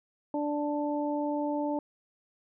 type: harmonic tone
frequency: 293.7 Hz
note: D4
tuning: in tune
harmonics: 1 / 2 / 3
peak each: -30 / -33 / -35 dBFS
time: 0.34-1.79 s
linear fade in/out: 2 ms
effects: none